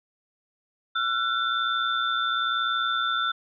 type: tone cluster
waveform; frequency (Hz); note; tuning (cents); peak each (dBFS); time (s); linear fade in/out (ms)
sine; 1353 / 1474 / 3548; E6 / F#6 / A7; +45 / -7 / +14; -25 / -30 / -29; 0.95-3.32; 10
effects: none